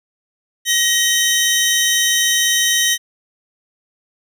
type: tone pair together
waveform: 20% pulse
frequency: 1888 / 3077 Hz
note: A#6 / G7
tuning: +22 / -33 cents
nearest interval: minor sixth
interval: 845 cents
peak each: -11 dBFS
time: 0.65-2.98 s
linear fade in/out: 50 ms
effects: none